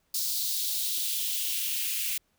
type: noise with high-pass filter sweep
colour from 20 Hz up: blue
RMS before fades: -30 dBFS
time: 0.14-2.18 s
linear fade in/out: 5 ms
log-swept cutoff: 4500 to 2400 Hz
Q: 2.7
effects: pink hiss -72 dBFS RMS until 2.38 s